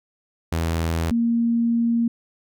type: tone pair in turn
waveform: sawtooth / sine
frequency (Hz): 82.41 / 233.1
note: E2 / A#3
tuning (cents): 0 / 0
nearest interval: octave + tritone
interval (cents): 1800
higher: second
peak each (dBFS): -17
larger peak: neither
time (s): 0.52-1.11 / 1.11-2.08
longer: second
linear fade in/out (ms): 5
effects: none